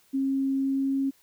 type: tone with pitch glide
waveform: sine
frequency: 270.2 to 271.8 Hz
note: C#4 to C#4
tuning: -44 to -34 cents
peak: -23 dBFS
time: 0.13-1.11 s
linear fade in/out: 20 ms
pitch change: +10 cents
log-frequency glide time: 0.54-0.99 s
effects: white hiss -62 dBFS RMS until 1.22 s